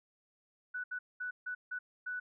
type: tone bursts at uneven times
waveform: sine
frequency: 1484 Hz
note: F#6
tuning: 5 cents sharp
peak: -36 dBFS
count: 6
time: 0.74-0.84 / 0.91-0.99 / 1.2-1.31 / 1.46-1.55 / 1.71-1.79 / 2.06-2.2 s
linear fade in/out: 10 ms
effects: none